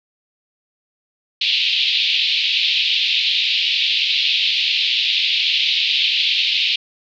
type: band-pass noise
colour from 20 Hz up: white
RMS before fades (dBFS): -18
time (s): 1.41-6.76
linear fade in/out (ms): 5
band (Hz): 2500 to 4100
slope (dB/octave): 48
effects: none